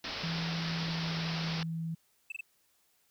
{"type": "low-pass noise", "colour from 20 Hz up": "white", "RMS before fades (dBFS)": -39, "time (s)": [0.04, 1.63], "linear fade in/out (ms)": 2, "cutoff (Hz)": 5400, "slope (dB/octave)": 96}
{"type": "tone with pitch glide", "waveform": "sine", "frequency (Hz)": [165.9, 163.81], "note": ["E3", "E3"], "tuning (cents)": [11, -11], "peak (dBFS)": -33, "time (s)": [0.23, 1.95], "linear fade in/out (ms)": 10, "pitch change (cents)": -22, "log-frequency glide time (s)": [0.7, 1.34]}
{"type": "tone bursts", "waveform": "triangle", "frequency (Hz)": 2637, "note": "E7", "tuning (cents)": 0, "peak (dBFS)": -34, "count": 3, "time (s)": [2.3, 2.409], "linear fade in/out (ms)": 5, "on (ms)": 21, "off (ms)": 23}
{"effects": ["white hiss -71 dBFS RMS until 3.1 s"]}